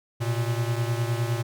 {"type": "beating tone pair", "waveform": "square", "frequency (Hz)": [115.8, 125.6], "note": ["A#2", "B2"], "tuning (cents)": [-11, 30], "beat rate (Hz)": 9.8, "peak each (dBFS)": [-26, -30], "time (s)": [0.2, 1.43], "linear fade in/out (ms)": 20, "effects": []}